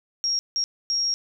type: tone bursts at uneven times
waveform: sine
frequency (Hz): 5588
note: F8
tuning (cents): 0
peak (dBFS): -21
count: 3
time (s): 0.24-0.39 / 0.56-0.64 / 0.9-1.14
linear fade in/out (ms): 0
effects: none